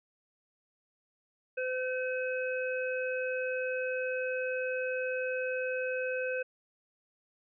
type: harmonic tone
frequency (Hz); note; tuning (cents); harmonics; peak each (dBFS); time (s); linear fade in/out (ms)
511; C5; -41; 1 / 3 / 5; -32 / -37 / -39; 1.57-6.43; 10
effects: none